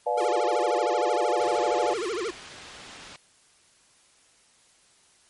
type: chord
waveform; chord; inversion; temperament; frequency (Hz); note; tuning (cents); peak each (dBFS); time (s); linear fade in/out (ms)
sine; B diminished seventh; none; just; 493.9 / 592.7 / 711.2 / 853.4; B4 / D5 / F5 / Ab5; 0 / +16 / +31 / +47; -28; 0.06-1.94; 10
type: tone with vibrato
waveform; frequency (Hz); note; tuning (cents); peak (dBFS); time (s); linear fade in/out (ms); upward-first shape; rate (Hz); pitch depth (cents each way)
square; 402.9; G4; +48; -28; 0.17-2.31; 10; sine; 13; 280
type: low-pass noise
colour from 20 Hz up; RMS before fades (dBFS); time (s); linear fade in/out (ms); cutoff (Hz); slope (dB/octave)
white; -45; 1.4-3.16; 0; 3900; 12
effects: white hiss -60 dBFS RMS until 5.29 s + MP3 48 kbps